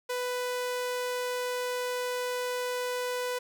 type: tone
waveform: sawtooth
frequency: 496.3 Hz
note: B4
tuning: 8 cents sharp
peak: -26 dBFS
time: 0.09-3.39 s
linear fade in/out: 10 ms
effects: none